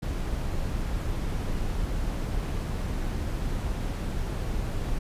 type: noise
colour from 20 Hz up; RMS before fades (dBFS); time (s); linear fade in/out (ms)
brown; -29; 0.02-4.99; 10
effects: resampled to 32000 Hz